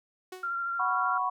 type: tone with exponential decay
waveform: sawtooth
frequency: 370 Hz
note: F#4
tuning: in tune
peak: -33 dBFS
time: 0.32-0.61 s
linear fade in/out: 5 ms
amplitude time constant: 62 ms
type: tone with vibrato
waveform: sine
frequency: 1379 Hz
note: F6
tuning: 22 cents flat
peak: -29 dBFS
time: 0.43-1.18 s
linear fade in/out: 5 ms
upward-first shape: triangle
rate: 13 Hz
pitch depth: 19 cents each way
type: chord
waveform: sine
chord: F# suspended fourth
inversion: none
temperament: equal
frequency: 740 / 987.8 / 1108.7 Hz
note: F#5 / B5 / C#6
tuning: 0 / 0 / 0 cents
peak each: -32 / -31 / -29 dBFS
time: 0.79-1.3 s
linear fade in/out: 10 ms
effects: none